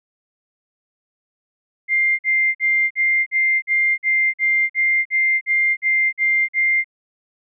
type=tone bursts; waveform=sine; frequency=2100 Hz; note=C7; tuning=6 cents sharp; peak=-14 dBFS; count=14; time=1.88-6.844 s; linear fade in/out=50 ms; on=310 ms; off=48 ms; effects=none